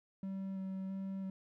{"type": "tone with vibrato", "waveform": "triangle", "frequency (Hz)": 191.7, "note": "G3", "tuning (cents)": -38, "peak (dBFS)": -36, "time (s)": [0.23, 1.3], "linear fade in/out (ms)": 2, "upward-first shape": "square", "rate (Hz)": 1.5, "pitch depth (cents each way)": 10, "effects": []}